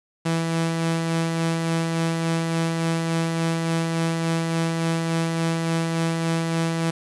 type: tone with tremolo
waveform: sawtooth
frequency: 164.81 Hz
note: E3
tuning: in tune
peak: -16 dBFS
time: 0.25-6.91 s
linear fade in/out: 10 ms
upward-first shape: sine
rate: 3.5 Hz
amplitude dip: 30%
effects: resampled to 24000 Hz + 7-bit